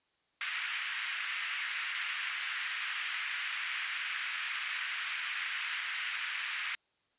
white band-pass noise, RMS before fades -37 dBFS, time 0.41-6.75 s, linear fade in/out 0 ms, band 1500 to 2700 Hz, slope 24 dB/octave, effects white hiss -75 dBFS RMS until 7.18 s + resampled to 8000 Hz

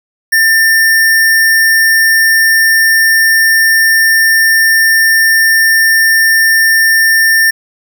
sine tone with sample-and-hold, 1790 Hz, A6, 29 cents sharp, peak -5 dBFS, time 0.32-7.51 s, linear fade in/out 10 ms, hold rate 7350 Hz, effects none

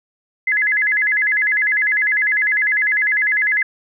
sine tone with vibrato, 1862 Hz, A#6, 2 cents flat, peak -14 dBFS, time 0.47-3.63 s, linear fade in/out 5 ms, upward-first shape square, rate 10 Hz, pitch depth 170 cents each way, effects none

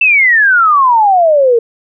sine exponential sweep, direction down, 2692 to 451.8 Hz, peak -5 dBFS, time 0.01-1.59 s, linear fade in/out 5 ms, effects none

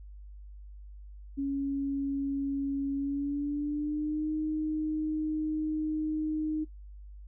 sine tone with pitch glide, 277.2 to 309.4 Hz, C#4 to D#4, 0 to -10 cents, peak -28 dBFS, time 1.37-6.65 s, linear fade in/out 20 ms, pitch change +190 cents, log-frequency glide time 2.95-4.32 s, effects noise-tail reverb RT60 0.1 s tail -19 dB re dry + added 50 Hz sine -44 dBFS peak until 7.27 s

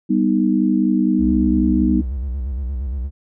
sine chord, G augmented, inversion none, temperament equal, 196 / 246.9 / 311.1 Hz, G3 / B3 / D#4, 0 / 0 / 0 cents, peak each -18 dBFS, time 0.09-2.02 s, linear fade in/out 20 ms
triangle tone with vibrato, 65.41 Hz, C2, in tune, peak -19 dBFS, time 1.18-3.11 s, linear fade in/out 50 ms, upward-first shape square, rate 8.6 Hz, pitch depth 120 cents each way
effects none

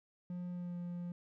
triangle tone with pitch glide, 177.7 to 175.15 Hz, F3 to F3, +30 to +5 cents, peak -37 dBFS, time 0.3-1.12 s, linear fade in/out 2 ms, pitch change -25 cents, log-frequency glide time 0.51-0.77 s, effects none

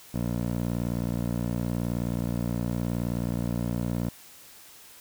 15% pulse tone with band-pass filter, 59.1 Hz, A#1, 24 cents sharp, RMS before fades -29 dBFS, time 0.14-4.1 s, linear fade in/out 5 ms, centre 240 Hz, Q 0.67, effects white hiss -50 dBFS RMS until 5 s

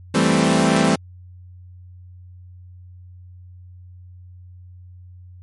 sawtooth chord, A minor seventh, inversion second, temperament equal, 164.81 / 196 / 220 / 261.6 Hz, E3 / G3 / A3 / C4, 0 / 0 / 0 / 0 cents, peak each -16 dBFS, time 0.14-0.96 s, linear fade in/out 10 ms, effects added 90 Hz sine -39 dBFS peak until 5.42 s + MP3 48 kbps

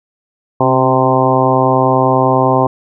harmonic tone with a mistuned harmonic, 130 Hz, C3, 11 cents flat, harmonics 1 / 2 / 3 / 4 / 5 / 6 / 7 / 8, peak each -17 / -17 / -17 / -17 / -17 / -17 / -17 / -17 dBFS, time 0.6-2.67 s, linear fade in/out 5 ms, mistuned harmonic 2, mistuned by +33 cents, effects none

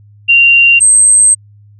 sine tone pair in turn, 2769 / 8298 Hz, F7 / C9, -15 / -15 cents, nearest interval octave + perfect fifth, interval 1900 cents, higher second, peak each -3 dBFS, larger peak neither, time 0.28-0.8 / 0.8-1.35 s, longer second, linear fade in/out 20 ms, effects added 103 Hz sine -38 dBFS peak until 1.79 s

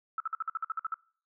sine tone bursts, 1312 Hz, E6, 9 cents flat, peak -29 dBFS, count 11, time 0.18-0.942 s, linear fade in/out 2 ms, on 22 ms, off 52 ms, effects noise-tail reverb RT60 0.5 s tail -23 dB re dry

